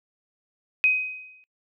sine tone with exponential decay, 2516 Hz, D#7, 19 cents sharp, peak -14 dBFS, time 0.84-1.44 s, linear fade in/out 0 ms, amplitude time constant 130 ms, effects noise-tail reverb RT60 0.1 s tail -25 dB re dry

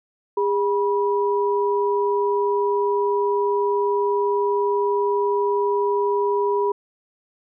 sine tone pair together, 406.2 / 974 Hz, G#4 / B5, -38 / -24 cents, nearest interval octave + minor third, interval 1514 cents, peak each -19 / -23 dBFS, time 0.37-6.72 s, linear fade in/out 5 ms, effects none

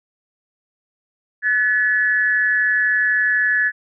sine tone with amplitude modulation, 1716 Hz, A6, 44 cents flat, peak -11 dBFS, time 1.42-3.72 s, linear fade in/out 50 ms, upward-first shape sine, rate 212 Hz, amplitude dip 75%, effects none

